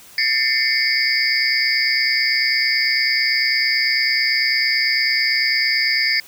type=tone cluster; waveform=sine; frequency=1784 / 2091 / 2220 / 4660 / 5060 Hz; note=A6 / C7 / C#7 / D8 / D#8; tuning=+23 / -2 / +2 / -14 / +28 cents; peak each=-22 dBFS; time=0.18-6.2 s; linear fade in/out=2 ms; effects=white hiss -44 dBFS RMS until 6.27 s